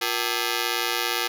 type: ring-modulated tone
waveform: 5% pulse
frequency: 415.3 Hz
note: G#4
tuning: in tune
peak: -9 dBFS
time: 0.01-1.28 s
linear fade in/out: 10 ms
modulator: 58.8 Hz
effects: none